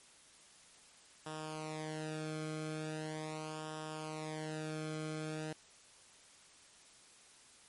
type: tone with flanger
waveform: sawtooth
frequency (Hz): 155.56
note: D#3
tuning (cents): 0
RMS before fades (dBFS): -42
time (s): 1.26-5.53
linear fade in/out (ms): 5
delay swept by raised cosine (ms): 0.46 to 1.09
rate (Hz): 0.4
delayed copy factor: -0.85
effects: white hiss -61 dBFS RMS until 7.68 s + MP3 48 kbps